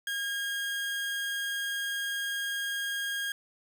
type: tone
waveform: 30% pulse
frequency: 1625 Hz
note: G#6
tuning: 38 cents flat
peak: -28 dBFS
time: 0.07-3.32 s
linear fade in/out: 2 ms
effects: none